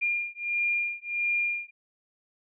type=beating tone pair; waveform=sine; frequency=2406 / 2407.5 Hz; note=D7 / D7; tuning=+41 / +42 cents; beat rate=1.5 Hz; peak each=-29 / -29 dBFS; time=0.01-1.71 s; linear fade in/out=20 ms; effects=none